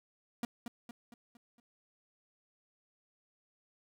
45% pulse tone with echo, 236.7 Hz, A#3, 27 cents sharp, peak -33 dBFS, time 0.43-0.45 s, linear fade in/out 2 ms, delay 230 ms, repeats 5, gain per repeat -6 dB, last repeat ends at 1.6 s, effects none

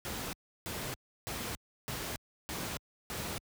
pink noise bursts, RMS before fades -38 dBFS, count 6, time 0.05-3.38 s, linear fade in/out 0 ms, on 280 ms, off 330 ms, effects high-pass 60 Hz 12 dB/octave

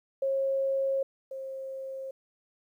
sine tone pair in turn, 541 / 533.9 Hz, C#5 / C5, -42 / +35 cents, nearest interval unison, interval 23 cents, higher first, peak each -25 / -35 dBFS, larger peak first, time 0.22-1.03 / 1.31-2.11 s, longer first, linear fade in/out 5 ms, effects 11-bit

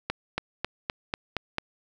accelerating click train, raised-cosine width 0.3 ms, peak -11 dBFS, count 7, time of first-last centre 0.1-1.583 s, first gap 280 ms, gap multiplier 0.95, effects none

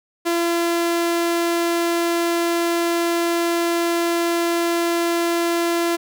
sawtooth tone, 340.3 Hz, F4, 45 cents flat, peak -14 dBFS, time 0.25-5.97 s, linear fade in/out 20 ms, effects none

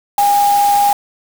sine tone in noise, 813 Hz, G#5, 37 cents flat, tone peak -9 dBFS, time 0.18-0.93 s, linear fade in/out 2 ms, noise white, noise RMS -24 dBFS, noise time 0.18-0.93 s, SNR +12 dB, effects none

